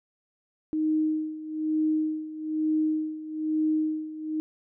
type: tone with tremolo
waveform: sine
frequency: 311.1 Hz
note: D#4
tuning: in tune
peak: -21 dBFS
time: 0.73-4.4 s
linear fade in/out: 0 ms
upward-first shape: sine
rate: 1.1 Hz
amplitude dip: 80%
effects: none